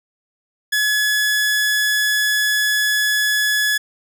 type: tone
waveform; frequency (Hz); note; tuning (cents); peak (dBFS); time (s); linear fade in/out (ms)
sawtooth; 1700; G#6; +40; -12; 0.72-3.78; 10
effects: none